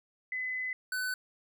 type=tone pair in turn; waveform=sine / square; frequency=2019 / 1504.7 Hz; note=B6 / F#6; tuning=+38 / +29 cents; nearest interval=perfect fourth; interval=509 cents; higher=first; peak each=-32 / -32 dBFS; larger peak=neither; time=0.32-0.73 / 0.92-1.14 s; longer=first; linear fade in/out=2 ms; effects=none